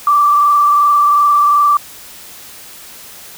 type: tone with frequency modulation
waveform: sine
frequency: 1169 Hz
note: D6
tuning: 8 cents flat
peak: -7 dBFS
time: 0.07-1.77 s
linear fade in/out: 2 ms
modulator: 22.7 Hz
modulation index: 0.95
effects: white hiss -35 dBFS RMS until 3.37 s